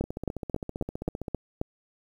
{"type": "two click trains", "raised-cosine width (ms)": 2, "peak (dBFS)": [-20, -14], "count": [20, 7], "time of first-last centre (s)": [[0.04, 1.282], [0.01, 1.614]], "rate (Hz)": [15.3, 3.74], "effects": ["9-bit"]}